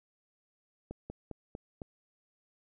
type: slowing click train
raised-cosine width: 2 ms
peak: -27 dBFS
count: 5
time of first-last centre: 0.91-1.818 s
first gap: 190 ms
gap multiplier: 1.12
effects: none